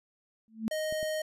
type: tone with exponential growth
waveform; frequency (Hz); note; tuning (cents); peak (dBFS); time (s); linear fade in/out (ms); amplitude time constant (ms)
sine; 221.7; A3; +13; -24; 0.48-0.68; 0; 43
type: tone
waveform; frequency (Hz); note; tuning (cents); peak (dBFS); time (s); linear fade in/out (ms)
square; 622.3; D#5; 0; -31; 0.71-1.22; 5
type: clicks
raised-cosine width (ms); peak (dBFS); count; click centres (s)
3; -32; 2; 0.925 / 1.029
effects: resampled to 32000 Hz